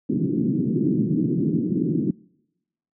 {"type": "band-pass noise", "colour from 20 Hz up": "white", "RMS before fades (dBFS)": -22, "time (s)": [0.09, 2.11], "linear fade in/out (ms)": 5, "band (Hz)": [130, 340], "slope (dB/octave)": 48, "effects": ["noise-tail reverb RT60 0.9 s tail -26 dB re dry"]}